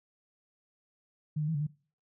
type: tone with pitch steps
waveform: sine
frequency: 152.4 / 151 / 161.5 / 144.7 / 150.9 Hz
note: D#3 / D3 / E3 / D3 / D3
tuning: -36 / +48 / -35 / -25 / +47 cents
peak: -28 dBFS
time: 1.36-1.67 s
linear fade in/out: 10 ms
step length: 62 ms
effects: noise-tail reverb RT60 0.4 s tail -21 dB re dry